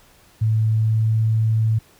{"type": "tone with pitch glide", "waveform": "sine", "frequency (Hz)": [110, 110.83], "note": ["A2", "A2"], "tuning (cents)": [0, 13], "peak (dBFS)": -15, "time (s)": [0.41, 1.79], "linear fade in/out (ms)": 10, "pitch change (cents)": 13, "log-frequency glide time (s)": [0.66, 1.23], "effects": ["pink hiss -53 dBFS RMS until 1.99 s"]}